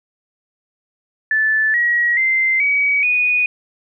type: tone with pitch steps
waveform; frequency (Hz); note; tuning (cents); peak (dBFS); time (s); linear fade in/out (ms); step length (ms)
sine; 1749 / 1907.3 / 2080 / 2268 / 2473; A6 / A#6 / C7 / C#7 / D#7; -11 / +39 / -11 / +39 / -11; -13; 1.31-3.46; 2; 430
effects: none